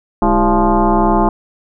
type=tone with frequency modulation; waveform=sine; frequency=328.8 Hz; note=E4; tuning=4 cents flat; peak=-9 dBFS; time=0.22-1.29 s; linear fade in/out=2 ms; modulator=180 Hz; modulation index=4; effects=none